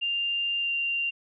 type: tone with pitch glide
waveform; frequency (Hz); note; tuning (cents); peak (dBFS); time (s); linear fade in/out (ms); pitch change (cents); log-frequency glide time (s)
sine; 2794 to 2776; F7 to F7; 0 to -11; -25; 0.01-1.11; 20; -11; 0.6-0.71
effects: none